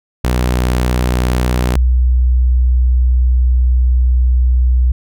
sawtooth / sine tone pair in turn, 61.74 / 62.13 Hz, B1 / B1, 0 / +11 cents, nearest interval unison, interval 11 cents, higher second, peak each -8 / -8 dBFS, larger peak neither, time 0.24-1.76 / 1.76-4.92 s, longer second, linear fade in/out 5 ms, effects none

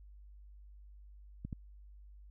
clicks, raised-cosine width 5 ms, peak -28 dBFS, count 2, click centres 1.45 / 1.528 s, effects added 50 Hz sine -52 dBFS peak until 2.3 s

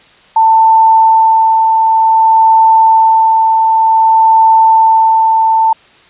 sine tone with tremolo, 891 Hz, A5, 22 cents sharp, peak -3 dBFS, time 0.36-5.73 s, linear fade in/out 5 ms, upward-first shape sine, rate 0.54 Hz, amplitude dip 30%, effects white hiss -43 dBFS RMS until 6.09 s + resampled to 8000 Hz

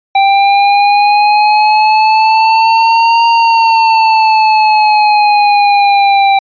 square exponential two-way sweep, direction up then down, 784 to 928 to 784 Hz, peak -6 dBFS, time 0.15-6.39 s, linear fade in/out 5 ms, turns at 3.26 s, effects resampled to 11025 Hz

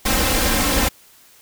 pink noise with comb filter, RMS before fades -18 dBFS, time 0.05-0.89 s, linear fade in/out 10 ms, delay 3.8 ms, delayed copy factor +0.75, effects white hiss -50 dBFS RMS until 1.41 s

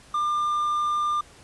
triangle tone, 1198 Hz, D6, 34 cents sharp, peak -20 dBFS, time 0.14-1.21 s, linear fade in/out 5 ms, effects pink hiss -51 dBFS RMS until 1.43 s + resampled to 24000 Hz

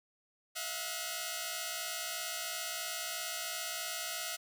5% pulse tone cluster, 645 / 708 / 1473 Hz, E5 / F5 / F#6, -38 / +23 / -8 cents, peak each -30 dBFS, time 0.55-4.37 s, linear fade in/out 20 ms, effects none

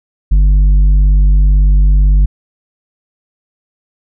sine tone with tanh clipping, 49 Hz, G1, in tune, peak -6 dBFS, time 0.31-2.26 s, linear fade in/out 10 ms, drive 6 dB, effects none

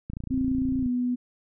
click train, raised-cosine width 5 ms, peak -22 dBFS, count 23, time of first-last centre 0.1-0.861 s, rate 28.9 Hz
sine tone with pitch glide, 261.6 to 247.1 Hz, C4 to B3, 0 to +1 cents, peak -23 dBFS, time 0.3-1.16 s, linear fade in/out 20 ms, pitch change -99 cents, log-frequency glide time 0.81-0.87 s
effects none

